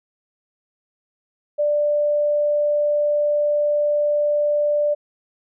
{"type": "tone", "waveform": "sine", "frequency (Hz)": 590, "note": "D5", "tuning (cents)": 8, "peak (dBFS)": -16, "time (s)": [1.58, 4.95], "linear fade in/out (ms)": 20, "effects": []}